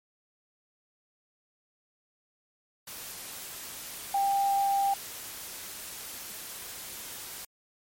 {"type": "tone in noise", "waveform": "sine", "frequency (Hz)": 793, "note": "G5", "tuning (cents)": 20, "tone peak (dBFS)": -23, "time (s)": [4.14, 4.94], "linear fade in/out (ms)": 5, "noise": "white", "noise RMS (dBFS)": -41, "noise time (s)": [2.87, 7.45], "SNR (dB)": 15, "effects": ["MP3 64 kbps"]}